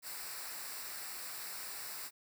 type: noise with comb filter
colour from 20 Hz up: white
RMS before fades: -44 dBFS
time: 0.02-2.11 s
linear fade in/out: 50 ms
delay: 0.31 ms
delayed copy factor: -0.65
effects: none